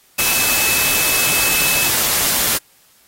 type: tone in noise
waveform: sine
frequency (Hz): 2600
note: E7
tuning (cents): -24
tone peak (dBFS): -21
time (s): 0.18-1.89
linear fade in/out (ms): 10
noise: white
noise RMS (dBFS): -17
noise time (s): 0.18-2.58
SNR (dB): -7
effects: white hiss -53 dBFS RMS until 3.07 s + AAC 48 kbps